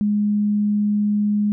sine tone, 207.7 Hz, G#3, in tune, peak -16 dBFS, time 0.01-1.52 s, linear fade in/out 0 ms, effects none

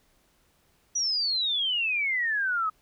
sine exponential sweep, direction down, 5920 to 1249 Hz, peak -24 dBFS, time 0.95-2.7 s, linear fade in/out 10 ms, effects pink hiss -66 dBFS RMS until 2.81 s

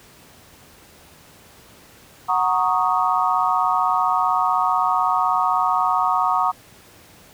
sine chord, D# minor seventh, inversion first, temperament equal, 740 / 932.3 / 1108.7 / 1244.5 Hz, F#5 / A#5 / C#6 / D#6, 0 / 0 / 0 / 0 cents, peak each -22 dBFS, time 2.28-6.52 s, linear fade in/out 20 ms, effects pink hiss -48 dBFS RMS until 7.33 s + high-pass 60 Hz 12 dB/octave

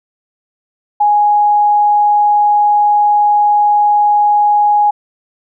sine tone, 830.6 Hz, G#5, in tune, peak -7 dBFS, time 1-4.91 s, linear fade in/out 10 ms, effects none

